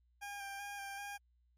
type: tone with vibrato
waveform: 20% pulse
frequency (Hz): 801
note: G5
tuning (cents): +37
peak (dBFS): -38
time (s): 0.21-1.18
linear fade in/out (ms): 20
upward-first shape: square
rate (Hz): 2.6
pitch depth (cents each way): 18
effects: added 60 Hz sine -69 dBFS peak until 1.57 s + MP3 64 kbps